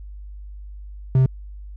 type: tone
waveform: triangle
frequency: 130.81 Hz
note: C3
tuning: in tune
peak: -10 dBFS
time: 1.15-1.26 s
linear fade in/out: 2 ms
effects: added 50 Hz sine -34 dBFS peak until 1.76 s